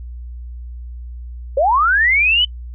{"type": "linear sweep", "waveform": "sine", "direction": "up", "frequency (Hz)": [510, 3043], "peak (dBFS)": -11, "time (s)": [1.57, 2.45], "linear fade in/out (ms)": 5, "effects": ["noise-tail reverb RT60 0.1 s tail -25 dB re dry", "added 60 Hz sine -28 dBFS peak until 2.74 s"]}